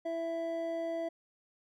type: tone pair together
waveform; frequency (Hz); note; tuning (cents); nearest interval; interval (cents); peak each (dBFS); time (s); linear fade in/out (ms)
triangle; 331.2 / 662.9; E4 / E5; +8 / +10; octave; 1202; -37 / -32; 0.05-1.09; 10
effects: none